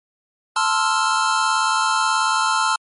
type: chord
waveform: square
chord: F major seventh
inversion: first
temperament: equal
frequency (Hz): 880 / 1046.5 / 1318.5 / 1396.9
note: A5 / C6 / E6 / F6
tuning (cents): 0 / 0 / 0 / 0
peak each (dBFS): -23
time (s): 0.56-2.76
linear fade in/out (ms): 5
effects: MP3 48 kbps